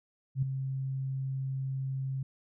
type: tone with ADSR envelope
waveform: sine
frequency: 133.7 Hz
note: C3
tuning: 38 cents sharp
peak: -23 dBFS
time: 0.35-2.23 s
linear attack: 74 ms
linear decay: 6 ms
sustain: -8 dB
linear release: 5 ms
effects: none